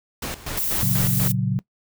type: noise with tremolo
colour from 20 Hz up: pink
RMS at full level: -29 dBFS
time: 0.22-1.28 s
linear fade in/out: 5 ms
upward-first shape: square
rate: 4.1 Hz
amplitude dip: 80%
type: noise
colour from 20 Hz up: violet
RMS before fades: -24 dBFS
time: 0.57-1.32 s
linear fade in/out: 5 ms
type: chord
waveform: sine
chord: F# major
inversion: first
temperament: just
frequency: 115.62 / 138.75 / 185 Hz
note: A#2 / C#3 / F#3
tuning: -14 / +2 / 0 cents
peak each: -24 dBFS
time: 0.83-1.59 s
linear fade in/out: 0 ms
effects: noise-tail reverb RT60 0.1 s tail -20 dB re dry